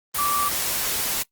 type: tone in noise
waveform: sine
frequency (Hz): 1164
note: D6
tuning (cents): -16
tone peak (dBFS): -21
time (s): 0.18-0.49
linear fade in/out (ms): 10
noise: white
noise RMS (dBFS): -25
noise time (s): 0.14-1.23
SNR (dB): +1
effects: noise-tail reverb RT60 0.1 s tail -20 dB re dry + Opus 24 kbps